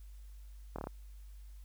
slowing click train, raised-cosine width 1 ms, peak -25 dBFS, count 5, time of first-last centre 0.76-0.871 s, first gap 25 ms, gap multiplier 1.07, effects added 50 Hz sine -48 dBFS peak until 1.64 s + white hiss -69 dBFS RMS until 1.64 s

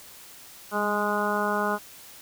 harmonic tone with a mistuned harmonic, 207.7 Hz, G#3, in tune, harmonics 1 / 2 / 3 / 4 / 5 / 6 / 7, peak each -31 / -31 / -31 / -31 / -31 / -31 / -31 dBFS, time 0.71-1.79 s, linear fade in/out 50 ms, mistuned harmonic 1, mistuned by -25 cents, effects white hiss -47 dBFS RMS until 2.21 s

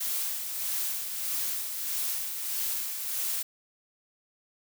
blue noise with tremolo, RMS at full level -30 dBFS, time 0-3.43 s, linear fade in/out 10 ms, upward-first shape sine, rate 1.6 Hz, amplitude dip 45%, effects none

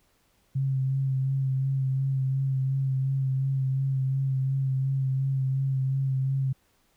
sine tone with vibrato, 133.9 Hz, C3, 40 cents sharp, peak -23 dBFS, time 0.55-6.53 s, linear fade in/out 10 ms, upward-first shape sine, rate 2.8 Hz, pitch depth 24 cents each way, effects pink hiss -67 dBFS RMS until 6.96 s

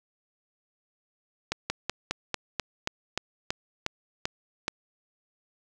slowing click train, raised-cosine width 0.2 ms, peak -10 dBFS, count 12, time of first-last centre 1.52-4.681 s, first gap 180 ms, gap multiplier 1.09, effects none

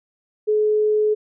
sine tone, 425.9 Hz, G#4, 44 cents sharp, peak -15 dBFS, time 0.47-1.15 s, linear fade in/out 20 ms, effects none

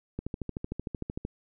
click train, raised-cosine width 3 ms, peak -20 dBFS, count 15, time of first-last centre 0.19-1.251 s, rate 13.2 Hz, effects none

